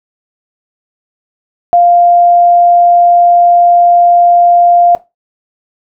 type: tone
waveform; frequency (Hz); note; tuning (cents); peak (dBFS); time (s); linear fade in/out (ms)
sine; 698; F5; -1; -3; 1.73-4.95; 0
effects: noise-tail reverb RT60 0.2 s tail -17 dB re dry